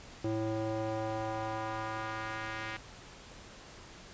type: tone with band-pass filter sweep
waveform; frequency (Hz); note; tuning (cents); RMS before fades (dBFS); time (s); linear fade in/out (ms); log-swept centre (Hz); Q
square; 110; A2; 0; -36; 0.24-2.77; 5; 380 to 2000; 1.5
effects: pink hiss -51 dBFS RMS until 4.13 s + resampled to 16000 Hz